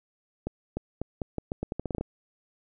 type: accelerating click train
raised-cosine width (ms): 2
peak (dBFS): -17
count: 14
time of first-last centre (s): 0.47-2.01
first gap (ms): 300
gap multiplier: 0.82
effects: none